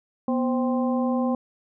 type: harmonic tone with a mistuned harmonic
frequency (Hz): 261.6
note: C4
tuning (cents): 0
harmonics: 1 / 2 / 3 / 4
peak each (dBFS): -22 / -28 / -32 / -34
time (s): 0.28-1.35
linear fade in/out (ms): 2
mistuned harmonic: 1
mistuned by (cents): -120
effects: none